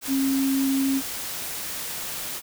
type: tone in noise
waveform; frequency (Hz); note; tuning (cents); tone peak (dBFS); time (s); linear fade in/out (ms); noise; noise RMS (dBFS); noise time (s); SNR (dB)
sine; 270; C#4; -45; -20; 0.07-1.02; 50; white; -32; 0.01-2.42; +9
effects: none